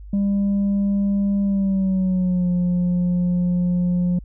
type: tone with pitch glide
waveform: sine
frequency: 199.6 to 177.82 Hz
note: G3 to F3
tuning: +32 to +31 cents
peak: -14 dBFS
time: 0.13-4.19 s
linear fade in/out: 5 ms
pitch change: -201 cents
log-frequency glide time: 1.42-2.49 s
effects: tanh soft clip ceiling -16 dBFS + added 50 Hz sine -35 dBFS peak until 4.24 s